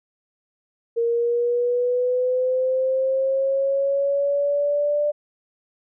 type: linear sweep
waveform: sine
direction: up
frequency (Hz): 464 to 592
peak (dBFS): -18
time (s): 0.96-5.12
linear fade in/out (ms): 20
effects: none